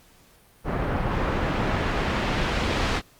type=noise with low-pass filter sweep; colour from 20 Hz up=pink; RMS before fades=-25 dBFS; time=0.64-3.02 s; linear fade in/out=50 ms; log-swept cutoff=1300 to 4100 Hz; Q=0.75; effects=pink hiss -56 dBFS RMS until 3.19 s + Opus 48 kbps